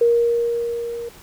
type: tone with level ramp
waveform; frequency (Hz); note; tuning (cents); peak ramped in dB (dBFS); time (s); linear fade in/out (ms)
sine; 470; A#4; +14; -11 to -27; 0.01-1.09; 5
effects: pink hiss -45 dBFS RMS until 1.22 s